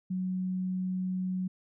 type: tone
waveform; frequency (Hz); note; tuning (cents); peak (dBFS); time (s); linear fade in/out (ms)
sine; 185; F#3; 0; -29; 0.1-1.48; 10
effects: none